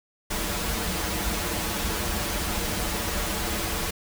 pink noise with comb filter, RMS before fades -28 dBFS, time 0.3-3.91 s, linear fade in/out 10 ms, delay 7.6 ms, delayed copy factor -1, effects none

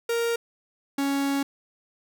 45% pulse tone pair in turn, 466.2 / 277.9 Hz, A#4 / C#4, 0 / +4 cents, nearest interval major sixth, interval 896 cents, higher first, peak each -23 dBFS, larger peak neither, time 0.09-0.36 / 0.98-1.43 s, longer second, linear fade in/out 5 ms, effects none

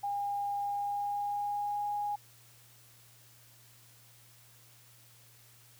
sine tone with pitch glide, 810 to 824.2 Hz, G#5 to G#5, -43 to -13 cents, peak -31 dBFS, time 0.03-2.16 s, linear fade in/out 10 ms, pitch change +30 cents, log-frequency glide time 0.63-1.89 s, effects added 118 Hz sine -62 dBFS peak until 5.79 s + white hiss -60 dBFS RMS until 5.79 s

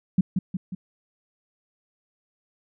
sine tone with echo, 185 Hz, F#3, in tune, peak -14 dBFS, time 0.18-0.21 s, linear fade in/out 5 ms, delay 180 ms, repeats 3, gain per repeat -5 dB, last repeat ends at 0.75 s, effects none

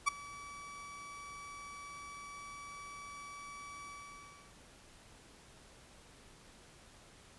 30% pulse tone with ADSR envelope, 1147 Hz, D6, 41 cents flat, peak -22 dBFS, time 0.06-4.56 s, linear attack 21 ms, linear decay 10 ms, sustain -22 dB, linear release 670 ms, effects pink hiss -59 dBFS RMS until 7.38 s + resampled to 24000 Hz

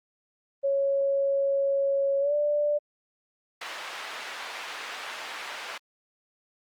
sine tone with pitch glide, 553 to 589.3 Hz, C#5 to D5, -4 to +6 cents, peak -22 dBFS, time 0.63-2.79 s, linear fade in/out 20 ms, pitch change +110 cents, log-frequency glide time 2.2-2.34 s
white band-pass noise, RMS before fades -38 dBFS, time 3.61-5.78 s, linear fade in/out 5 ms, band 660 to 2500 Hz, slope 12 dB/octave
effects Opus 32 kbps

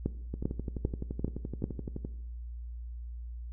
two click trains, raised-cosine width 3 ms, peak -23 / -16 dBFS, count 21 / 5, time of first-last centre 0.34-2.049 / 0.06-1.641 s, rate 11.7 / 2.53 Hz, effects noise-tail reverb RT60 0.8 s tail -17 dB re dry + added 59 Hz sine -38 dBFS peak until 3.52 s

